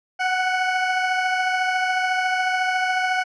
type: beating tone pair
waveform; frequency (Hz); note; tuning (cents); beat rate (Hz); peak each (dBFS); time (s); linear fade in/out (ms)
20% pulse; 740 / 754; F#5 / F#5; 0 / +32; 14; -15 / -24; 0.19-3.24; 20
effects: low-pass 4000 Hz 12 dB/octave